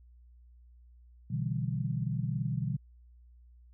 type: chord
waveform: sine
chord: E minor seventh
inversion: second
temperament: equal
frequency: 123.47 / 146.83 / 164.81 / 196 Hz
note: B2 / D3 / E3 / G3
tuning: 0 / 0 / 0 / 0 cents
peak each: -33 / -35 / -36 / -39 dBFS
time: 1.3-2.77 s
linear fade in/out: 10 ms
effects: added 60 Hz sine -54 dBFS peak until 3.73 s